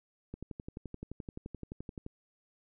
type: click train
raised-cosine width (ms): 3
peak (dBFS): -28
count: 21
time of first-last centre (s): 0.34-2.064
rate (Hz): 11.6
effects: none